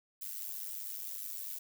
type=noise with amplitude modulation; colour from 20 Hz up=violet; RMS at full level=-38 dBFS; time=0.21-1.59 s; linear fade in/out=10 ms; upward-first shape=sine; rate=100 Hz; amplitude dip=85%; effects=none